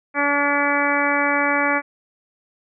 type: harmonic tone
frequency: 286.4 Hz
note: D4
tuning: 43 cents flat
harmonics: 1 / 2 / 3 / 4 / 5 / 6 / 7 / 8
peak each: -25 / -25 / -25 / -25 / -25 / -25 / -25 / -25 dBFS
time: 0.14-1.82 s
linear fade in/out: 50 ms
effects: none